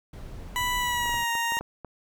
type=noise; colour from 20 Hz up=brown; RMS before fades=-39 dBFS; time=0.13-1.24 s; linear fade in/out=5 ms
type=tone with pitch glide; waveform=20% pulse; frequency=987.8 to 932.4 Hz; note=B5 to A#5; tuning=0 to 0 cents; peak=-20 dBFS; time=0.56-1.59 s; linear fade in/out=0 ms; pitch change=-100 cents; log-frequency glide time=0.78-1.31 s
type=clicks; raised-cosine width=1 ms; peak=-25 dBFS; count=8; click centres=1.058 / 1.094 / 1.142 / 1.353 / 1.521 / 1.57 / 1.61 / 1.847 s
effects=none